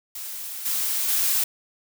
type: noise with level steps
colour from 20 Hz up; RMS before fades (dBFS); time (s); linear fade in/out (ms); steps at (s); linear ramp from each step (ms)
blue; -34 / -25 / -22; 0.15-1.44; 5; 0.65 / 1.08; 10
effects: none